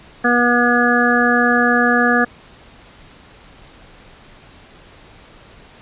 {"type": "harmonic tone", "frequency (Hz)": 241.6, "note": "B3", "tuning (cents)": -38, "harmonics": [1, 2, 3, 5, 6, 7], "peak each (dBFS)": [-17, -20, -20, -21, -22, -16], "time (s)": [0.24, 2.25], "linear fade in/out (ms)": 10, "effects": ["pink hiss -44 dBFS RMS until 5.81 s", "resampled to 8000 Hz"]}